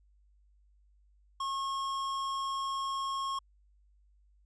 sine tone with tanh clipping, 1086 Hz, C#6, 36 cents flat, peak -34 dBFS, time 1.4-3.39 s, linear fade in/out 5 ms, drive 16 dB, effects added 50 Hz sine -62 dBFS peak until 4.45 s + resampled to 22050 Hz

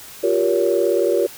sine chord, G half-diminished seventh, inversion third, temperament just, 352.8 / 392 / 470.4 / 564.5 Hz, F4 / G4 / Bb4 / Db5, +18 / 0 / +16 / +31 cents, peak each -20 dBFS, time 0.23-1.27 s, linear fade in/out 10 ms, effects tanh soft clip ceiling -5 dBFS + white hiss -39 dBFS RMS until 1.37 s

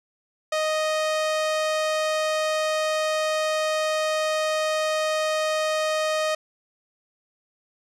sawtooth tone, 622.3 Hz, D#5, in tune, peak -18 dBFS, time 0.52-6.35 s, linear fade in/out 5 ms, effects low-pass 8000 Hz 12 dB/octave

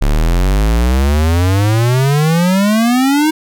square exponential sweep, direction up, 34.65 to 317.2 Hz, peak -10 dBFS, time 0.01-3.31 s, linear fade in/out 10 ms, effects none

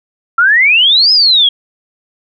sine exponential two-way sweep, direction up then down, 1342 to 5180 to 3230 Hz, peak -5 dBFS, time 0.38-1.49 s, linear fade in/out 5 ms, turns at 1.12 s, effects none

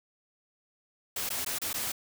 white noise with dropouts, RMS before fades -33 dBFS, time 1.16-1.92 s, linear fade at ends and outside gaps 5 ms, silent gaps 1.292-1.302 / 1.448-1.462 / 1.586-1.616 / 1.731-1.741 s, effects none

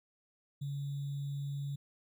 sine tone with sample-and-hold, 141 Hz, C#3, 30 cents sharp, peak -35 dBFS, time 0.61-1.76 s, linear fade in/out 10 ms, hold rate 3675 Hz, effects none

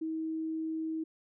sine tone, 319.5 Hz, D#4, 46 cents sharp, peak -32 dBFS, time 0.01-1.04 s, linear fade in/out 10 ms, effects none

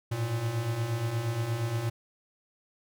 square beating tone pair, 109 / 117.5 Hz, A2 / A#2, -16 / +14 cents, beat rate 8.5 Hz, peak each -36 / -30 dBFS, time 0.11-1.9 s, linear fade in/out 10 ms, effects none

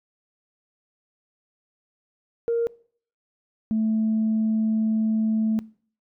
sine tone pair in turn, 466.2 / 219.6 Hz, A#4 / A3, 0 / -3 cents, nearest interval octave + minor second, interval 1303 cents, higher first, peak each -19 dBFS, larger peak neither, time 2.48-2.67 / 3.71-5.59 s, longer second, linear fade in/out 0 ms, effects noise-tail reverb RT60 0.5 s tail -23 dB re dry + tanh soft clip ceiling -16 dBFS

